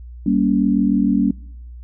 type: chord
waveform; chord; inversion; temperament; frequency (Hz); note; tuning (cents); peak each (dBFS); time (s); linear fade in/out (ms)
sine; G diminished; none; just; 196 / 235.2 / 282.2; G3 / Bb3 / Db4; 0 / +16 / +31; -18; 0.26-1.31; 5
effects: noise-tail reverb RT60 0.8 s tail -25 dB re dry + added 60 Hz sine -33 dBFS peak until 1.83 s